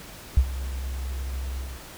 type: tone with ADSR envelope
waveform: sine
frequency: 65.3 Hz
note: C2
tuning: 3 cents flat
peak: -11 dBFS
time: 0.37-1.82 s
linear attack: 4 ms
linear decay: 66 ms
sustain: -17 dB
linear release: 240 ms
effects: pink hiss -43 dBFS RMS until 1.97 s